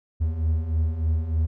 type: beating tone pair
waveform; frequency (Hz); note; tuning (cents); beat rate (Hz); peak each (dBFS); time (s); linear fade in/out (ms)
triangle; 77.4 / 80.7; D#2 / E2; -9 / -36; 3.3; -26 / -20; 0.2-1.47; 20
effects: none